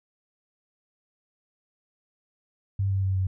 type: tone with pitch steps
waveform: sine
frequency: 98 / 96.71 / 95.43 / 94.17 Hz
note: G2 / G2 / G2 / F#2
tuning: 0 / -23 / -46 / +31 cents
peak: -22 dBFS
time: 2.79-3.27 s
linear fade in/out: 5 ms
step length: 120 ms
effects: none